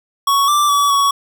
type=tone with pitch steps; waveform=square; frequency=1115 / 1175 / 1143 / 1121 Hz; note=C#6 / D6 / D6 / C#6; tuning=+10 / +1 / -47 / +19 cents; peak=-12 dBFS; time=0.27-1.11 s; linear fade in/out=5 ms; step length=210 ms; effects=none